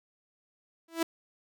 sawtooth tone with exponential growth, 330.2 Hz, E4, 3 cents sharp, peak -19 dBFS, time 0.88-1.03 s, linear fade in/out 5 ms, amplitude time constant 32 ms, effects none

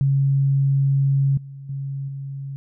sine tone with level steps, 137.6 Hz, C#3, 12 cents flat, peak -15 / -34 / -25 / -28 dBFS, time 0.01-2.56 s, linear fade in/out 0 ms, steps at 1.37 / 1.69 / 2.08 s, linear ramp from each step 5 ms, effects none

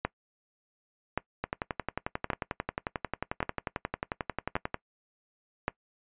two click trains, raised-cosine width 0.5 ms, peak -15 / -12 dBFS, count 38 / 6, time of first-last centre 1.44-4.744 / 0.05-5.681 s, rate 11.2 / 0.888 Hz, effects noise-tail reverb RT60 0.1 s tail -21 dB re dry + resampled to 8000 Hz

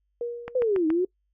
sine tone with exponential decay, 475.5 Hz, A#4, 34 cents sharp, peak -25 dBFS, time 0.21-0.95 s, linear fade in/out 2 ms, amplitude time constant 160 ms
click train, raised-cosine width 0.5 ms, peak -19 dBFS, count 4, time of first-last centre 0.48-0.903 s, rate 7.09 Hz
sine linear two-way sweep, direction down then up, 523.3 to 307.6 to 376.4 Hz, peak -20 dBFS, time 0.55-1.05 s, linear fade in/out 5 ms, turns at 0.87 s
effects noise-tail reverb RT60 0.1 s tail -24 dB re dry + added 50 Hz sine -70 dBFS peak until 1.33 s

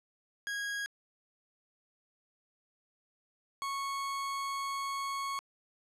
40% pulse tone pair in turn, 1644 / 1103 Hz, G#6 / C#6, -18 / -9 cents, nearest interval perfect fifth, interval 691 cents, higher first, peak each -33 / -33 dBFS, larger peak neither, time 0.47-0.86 / 3.62-5.39 s, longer second, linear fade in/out 0 ms, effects low-pass 10000 Hz 12 dB/octave

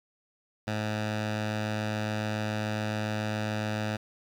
10% pulse tone with notch filter, 107.1 Hz, A2, 46 cents flat, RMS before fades -31 dBFS, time 0.67-3.97 s, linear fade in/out 10 ms, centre 380 Hz, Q 1.4, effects low-pass 5000 Hz 12 dB/octave + 9-bit

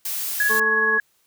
blue noise, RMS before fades -27 dBFS, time 0.05-0.6 s, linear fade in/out 5 ms
sine tone with tremolo, 1675 Hz, G#6, 14 cents sharp, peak -16 dBFS, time 0.4-1 s, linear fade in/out 2 ms, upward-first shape sine, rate 19 Hz, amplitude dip 30%
harmonic tone, 220 Hz, A3, in tune, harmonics 1 / 2 / 4 / 5, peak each -35 / -26 / -36 / -26 dBFS, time 0.49-0.99 s, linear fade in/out 20 ms
effects white hiss -64 dBFS RMS until 1.26 s

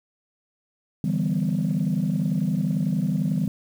sine chord, E minor seventh, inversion third, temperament equal, 146.83 / 164.81 / 196 / 246.9 Hz, D3 / E3 / G3 / B3, 0 / 0 / 0 / 0 cents, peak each -27 / -24 / -24 / -28 dBFS, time 1.04-3.48 s, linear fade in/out 2 ms, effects tanh soft clip ceiling -15 dBFS + 8-bit

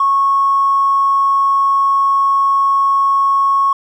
triangle tone, 1100 Hz, C#6, 14 cents flat, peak -6 dBFS, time 0-3.73 s, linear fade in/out 5 ms, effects tanh soft clip ceiling -8 dBFS

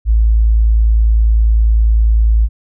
sine tone, 55 Hz, A1, in tune, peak -7 dBFS, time 0.05-2.49 s, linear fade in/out 50 ms, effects none

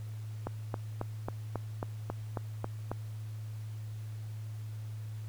click train, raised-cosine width 1 ms, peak -20 dBFS, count 10, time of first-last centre 0.47-2.916 s, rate 3.68 Hz, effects added 108 Hz sine -38 dBFS peak until 5.28 s + pink hiss -59 dBFS RMS until 5.28 s

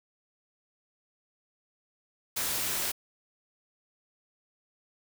white noise, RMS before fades -31 dBFS, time 2.36-2.92 s, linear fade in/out 10 ms, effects none

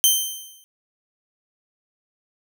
10% pulse tone with exponential decay, 3110 Hz, G7, 14 cents flat, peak -3 dBFS, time 0.04-0.64 s, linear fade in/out 0 ms, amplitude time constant 130 ms, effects none

